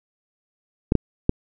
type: clicks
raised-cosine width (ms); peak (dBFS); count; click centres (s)
3; -3; 3; 0.921 / 0.953 / 1.294
effects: none